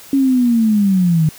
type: linear sweep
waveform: sine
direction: down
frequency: 277.6 to 152.2 Hz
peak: -10 dBFS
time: 0.13-1.29 s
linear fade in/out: 2 ms
effects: white hiss -39 dBFS RMS until 1.38 s